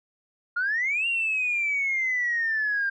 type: exponential two-way sweep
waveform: sine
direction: up then down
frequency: 1392 to 2794 to 1585 Hz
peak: -22 dBFS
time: 0.56-2.9 s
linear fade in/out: 10 ms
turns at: 1.07 s
effects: tanh soft clip ceiling -18 dBFS